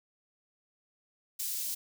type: high-pass noise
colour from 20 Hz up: white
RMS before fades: -35 dBFS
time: 1.39-1.75 s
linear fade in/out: 10 ms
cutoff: 4900 Hz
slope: 12 dB/octave
effects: none